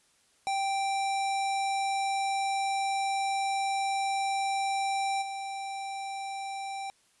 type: tone with level steps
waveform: square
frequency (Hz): 784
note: G5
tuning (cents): 0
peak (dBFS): -28 / -35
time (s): 0.47-6.9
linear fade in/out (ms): 0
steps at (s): 5.21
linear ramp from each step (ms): 20
effects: white hiss -66 dBFS RMS until 7.2 s + resampled to 24000 Hz